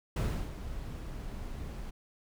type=noise with ADSR envelope; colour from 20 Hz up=brown; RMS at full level=-28 dBFS; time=0.16-1.91 s; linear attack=6 ms; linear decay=330 ms; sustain=-12 dB; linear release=15 ms; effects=none